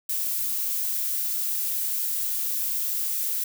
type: noise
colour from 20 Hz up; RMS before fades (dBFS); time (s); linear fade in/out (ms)
violet; -27; 0.09-3.44; 5
effects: none